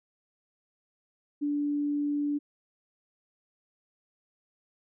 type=tone; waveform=sine; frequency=290.9 Hz; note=D4; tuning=16 cents flat; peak=-26 dBFS; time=1.41-2.39 s; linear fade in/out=20 ms; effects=none